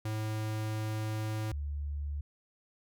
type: tone pair in turn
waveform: square / sine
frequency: 108.5 / 72.42 Hz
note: A2 / D2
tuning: -24 / -24 cents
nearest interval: perfect fifth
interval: 700 cents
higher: first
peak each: -33 / -33 dBFS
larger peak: neither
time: 0.05-1.52 / 1.52-2.21 s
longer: first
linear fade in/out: 5 ms
effects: none